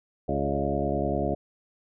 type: harmonic tone with a mistuned harmonic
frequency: 70.1 Hz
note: C#2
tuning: 20 cents sharp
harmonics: 1 / 2 / 3 / 4 / 5 / 6 / 8 / 9 / 10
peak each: -33 / -33 / -33 / -33 / -33 / -33 / -33 / -33 / -33 dBFS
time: 0.28-1.35 s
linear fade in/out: 10 ms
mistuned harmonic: 9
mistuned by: -22 cents
effects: none